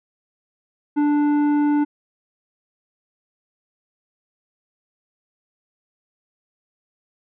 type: tone with tanh clipping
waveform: sine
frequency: 293.7 Hz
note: D4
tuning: in tune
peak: -17 dBFS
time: 0.96-1.85 s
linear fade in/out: 20 ms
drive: 10 dB
effects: none